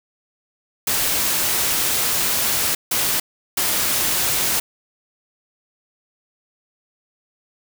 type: noise bursts at uneven times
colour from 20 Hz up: white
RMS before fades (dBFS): -20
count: 3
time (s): 0.87-2.75 / 2.91-3.2 / 3.57-4.6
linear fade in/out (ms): 5
effects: none